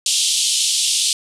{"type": "band-pass noise", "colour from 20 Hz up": "pink", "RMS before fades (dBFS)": -18, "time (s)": [0.06, 1.13], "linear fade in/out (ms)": 2, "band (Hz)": [3000, 10000], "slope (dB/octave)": 48, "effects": []}